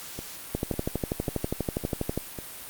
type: two click trains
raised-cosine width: 2 ms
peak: -13 / -21 dBFS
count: 21 / 5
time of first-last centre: 0.55-2.176 / 0.19-2.388 s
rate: 12.3 / 1.82 Hz
effects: white hiss -41 dBFS RMS until 2.69 s + Opus 48 kbps